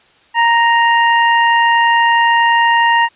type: tone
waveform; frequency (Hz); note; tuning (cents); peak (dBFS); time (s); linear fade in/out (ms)
25% pulse; 932.3; A#5; 0; -5; 0.34-3.09; 50
effects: white hiss -50 dBFS RMS until 3.15 s + resampled to 8000 Hz